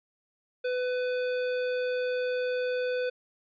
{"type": "tone with hard clipping", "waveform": "sine", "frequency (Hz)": 500, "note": "B4", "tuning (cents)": 21, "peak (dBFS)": -29, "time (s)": [0.64, 3.1], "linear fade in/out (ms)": 10, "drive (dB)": 15, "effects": ["resampled to 11025 Hz"]}